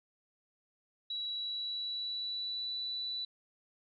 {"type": "tone with pitch glide", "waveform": "sine", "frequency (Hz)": [3907, 3964], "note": ["B7", "B7"], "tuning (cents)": [-19, 6], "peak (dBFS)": -35, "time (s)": [1.1, 3.25], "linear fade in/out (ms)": 5, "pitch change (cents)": 25, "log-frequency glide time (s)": [1.24, 2.72], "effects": []}